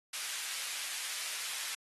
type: high-pass noise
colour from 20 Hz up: pink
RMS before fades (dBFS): -39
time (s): 0.13-1.75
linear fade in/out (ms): 5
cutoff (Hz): 2000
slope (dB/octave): 12
effects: AAC 32 kbps